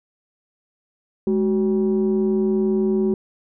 sine tone pair together, 210 / 375.9 Hz, G#3 / F#4, +19 / +27 cents, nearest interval minor seventh, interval 1008 cents, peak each -18 dBFS, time 1.27-3.14 s, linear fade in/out 2 ms, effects tanh soft clip ceiling -12 dBFS

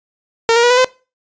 sawtooth tone with pitch steps, 457.7 / 470.6 / 483.8 / 497.4 / 511.4 Hz, A#4 / A#4 / B4 / B4 / C5, -32 / +16 / -36 / +12 / -40 cents, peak -5 dBFS, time 0.49-0.845 s, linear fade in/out 0 ms, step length 71 ms, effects noise-tail reverb RT60 0.3 s tail -21 dB re dry + resampled to 16000 Hz

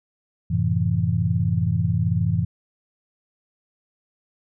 sine chord, F# half-diminished seventh, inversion none, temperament just, 92.5 / 111 / 133.2 / 166.5 Hz, F#2 / A2 / C3 / E3, 0 / +16 / +31 / +18 cents, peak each -24 / -23 / -27 / -23 dBFS, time 0.5-2.45 s, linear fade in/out 10 ms, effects none

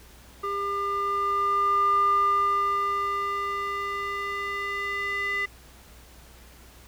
square tone with band-pass filter sweep, 400.7 Hz, G4, 38 cents sharp, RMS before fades -26 dBFS, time 0.43-5.46 s, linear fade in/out 10 ms, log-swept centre 970 to 1900 Hz, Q 6.6, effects added 60 Hz sine -51 dBFS peak until 6.87 s + pink hiss -52 dBFS RMS until 6.87 s

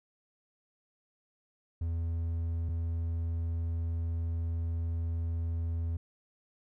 triangle tone pair in turn, 83.2 / 83.2 Hz, E2 / E2, +17 / +17 cents, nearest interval unison, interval 0 cents, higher neither, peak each -28 dBFS, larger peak neither, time 1.81-2.69 / 2.69-5.97 s, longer second, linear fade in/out 5 ms, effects none

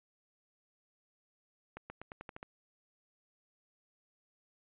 accelerating click train, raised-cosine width 0.5 ms, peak -29 dBFS, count 8, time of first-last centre 1.77-2.429 s, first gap 130 ms, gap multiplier 0.89, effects resampled to 8000 Hz

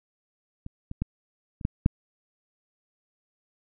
clicks, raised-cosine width 5 ms, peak -25 / -23 / -14 / -26 / -12 / -6 dBFS, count 6, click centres 0.664 / 0.914 / 1.02 / 1.612 / 1.651 / 1.861 s, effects none

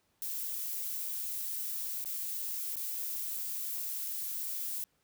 violet noise with dropouts, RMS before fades -37 dBFS, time 0.22-4.84 s, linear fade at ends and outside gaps 1 ms, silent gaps 2.042-2.057 / 2.756-2.767 s, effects pink hiss -74 dBFS RMS until 5.03 s + high-pass 60 Hz 12 dB/octave

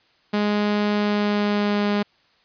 sawtooth tone with pitch glide, 207.7 to 205.4 Hz, G#3 to G#3, 0 to -19 cents, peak -15 dBFS, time 0.33-2.03 s, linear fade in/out 10 ms, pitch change -19 cents, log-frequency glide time 0.93-1.89 s, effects white hiss -60 dBFS RMS until 2.44 s + resampled to 11025 Hz

